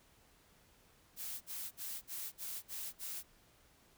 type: noise bursts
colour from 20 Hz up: blue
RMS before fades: -43 dBFS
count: 7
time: 1.16-3.234 s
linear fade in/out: 50 ms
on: 250 ms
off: 54 ms
effects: pink hiss -67 dBFS RMS until 3.97 s